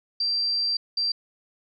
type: tone bursts at uneven times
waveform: sine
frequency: 4708 Hz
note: D8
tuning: 3 cents sharp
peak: -22 dBFS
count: 2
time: 0.2-0.77 / 0.97-1.12 s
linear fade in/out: 5 ms
effects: none

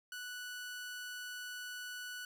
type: tone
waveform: sawtooth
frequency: 1480 Hz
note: F#6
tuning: in tune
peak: -39 dBFS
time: 0.12-2.25 s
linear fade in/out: 2 ms
effects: none

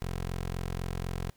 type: tone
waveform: 15% pulse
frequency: 44 Hz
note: F1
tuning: 14 cents sharp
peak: -26 dBFS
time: 0.02-1.3 s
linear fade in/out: 0 ms
effects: pink hiss -66 dBFS RMS until 1.36 s

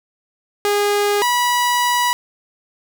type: tone pair in turn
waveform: sawtooth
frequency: 410.1 / 975.4 Hz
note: G#4 / B5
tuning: -22 / -22 cents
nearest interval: octave + minor third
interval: 1500 cents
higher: second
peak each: -11 dBFS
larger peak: neither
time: 0.65-1.22 / 1.22-2.13 s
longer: second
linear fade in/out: 0 ms
effects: none

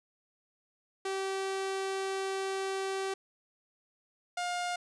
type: tone pair in turn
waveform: sawtooth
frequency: 386 / 709.2 Hz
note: G4 / F5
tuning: -27 / +26 cents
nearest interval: major seventh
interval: 1053 cents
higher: second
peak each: -28 dBFS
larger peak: neither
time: 1.05-3.14 / 4.37-4.76 s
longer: first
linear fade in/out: 5 ms
effects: resampled to 22050 Hz + 11-bit

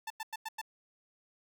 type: tone bursts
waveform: sawtooth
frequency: 884 Hz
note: A5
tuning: 8 cents sharp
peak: -33 dBFS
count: 5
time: 0.07-0.615 s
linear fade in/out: 5 ms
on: 33 ms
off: 95 ms
effects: none

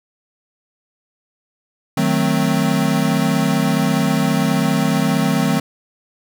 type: chord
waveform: square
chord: D# diminished seventh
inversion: none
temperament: equal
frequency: 155.56 / 185 / 220 / 261.6 Hz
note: D#3 / F#3 / A3 / C4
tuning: 0 / 0 / 0 / 0 cents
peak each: -21 dBFS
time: 1.97-5.6 s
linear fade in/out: 5 ms
effects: none

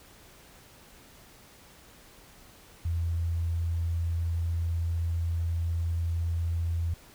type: tone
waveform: sine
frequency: 84 Hz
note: E2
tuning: 33 cents sharp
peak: -26 dBFS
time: 2.85-6.94 s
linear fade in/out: 5 ms
effects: pink hiss -54 dBFS RMS until 7.14 s

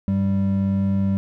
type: tone pair together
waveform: triangle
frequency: 97 / 195.35 Hz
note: G2 / G3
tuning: -18 / -6 cents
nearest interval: octave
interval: 1212 cents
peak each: -21 / -17 dBFS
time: 0.08-1.17 s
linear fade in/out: 0 ms
effects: none

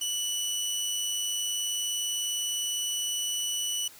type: tone with amplitude modulation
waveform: 20% pulse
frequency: 2960 Hz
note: F#7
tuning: in tune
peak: -22 dBFS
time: 0.01-3.88 s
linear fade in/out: 5 ms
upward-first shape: sine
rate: 99.7 Hz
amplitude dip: 25%
effects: white hiss -51 dBFS RMS until 3.99 s

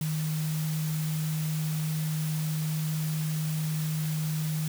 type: tone in noise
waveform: sine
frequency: 155.56 Hz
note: D#3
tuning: in tune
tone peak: -27 dBFS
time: 0.01-4.68 s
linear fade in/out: 2 ms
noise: white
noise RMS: -40 dBFS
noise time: 0.01-4.68 s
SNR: +10 dB
effects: none

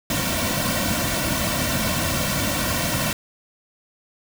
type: noise with comb filter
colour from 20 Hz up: pink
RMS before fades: -23 dBFS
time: 0.1-3.13 s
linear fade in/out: 2 ms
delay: 2.4 ms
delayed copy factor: -0.85
effects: none

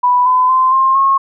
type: tone with pitch steps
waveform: sine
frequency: 987.8 / 1011.5 / 1035.7 / 1060.5 / 1085.9 Hz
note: B5 / B5 / C6 / C6 / C#6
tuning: 0 / +41 / -18 / +23 / -36 cents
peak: -8 dBFS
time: 0.03-1.18 s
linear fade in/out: 10 ms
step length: 230 ms
effects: none

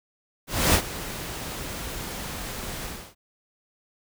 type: noise with ADSR envelope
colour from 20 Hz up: pink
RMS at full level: -18 dBFS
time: 0.47-3.15 s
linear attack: 270 ms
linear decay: 74 ms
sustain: -16 dB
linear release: 300 ms
effects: none

